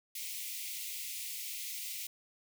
white high-pass noise, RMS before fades -41 dBFS, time 0.15-2.07 s, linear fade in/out 5 ms, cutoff 2000 Hz, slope 96 dB/octave, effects none

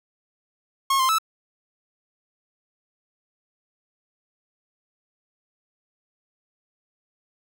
45% pulse tone with pitch steps, 1086 / 1048 / 1308 Hz, C#6 / C6 / E6, -36 / +2 / -14 cents, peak -18 dBFS, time 0.9-1.185 s, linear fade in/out 5 ms, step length 95 ms, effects none

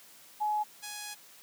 sine / 5% pulse tone pair in turn, 845 / 833.8 Hz, G#5 / G#5, +30 / +7 cents, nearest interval unison, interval 23 cents, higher first, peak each -27 dBFS, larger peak neither, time 0.4-0.64 / 0.82-1.15 s, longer second, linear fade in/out 20 ms, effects white hiss -55 dBFS RMS until 1.42 s + high-pass 150 Hz 12 dB/octave

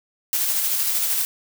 blue noise with tremolo, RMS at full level -21 dBFS, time 0.33-1.25 s, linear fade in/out 0 ms, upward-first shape square, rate 13 Hz, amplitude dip 25%, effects none

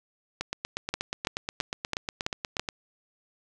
two click trains, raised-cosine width 0.2 ms, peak -13 / -10 dBFS, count 20 / 6, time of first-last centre 0.41-2.688 / 0.94-2.596 s, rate 8.34 / 3.02 Hz, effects none

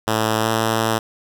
5% pulse tone with pitch glide, 110 to 111.86 Hz, A2 to A2, 0 to +29 cents, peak -6 dBFS, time 0.07-0.99 s, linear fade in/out 10 ms, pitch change +29 cents, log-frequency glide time 0.4-0.49 s, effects none

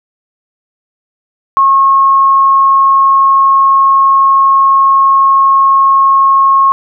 sine tone, 1087 Hz, C#6, 34 cents flat, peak -4 dBFS, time 1.57-6.72 s, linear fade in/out 0 ms, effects none

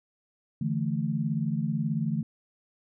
sine chord, D suspended second, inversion none, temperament just, 146.83 / 165.19 / 220.2 Hz, D3 / E3 / A3, 0 / +4 / +2 cents, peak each -30 dBFS, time 0.61-2.23 s, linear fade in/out 5 ms, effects none

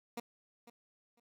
15% pulse tone with echo, 236.6 Hz, A#3, 26 cents sharp, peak -32 dBFS, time 0.17-0.2 s, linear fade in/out 5 ms, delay 500 ms, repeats 2, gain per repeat -15 dB, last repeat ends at 1.2 s, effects none

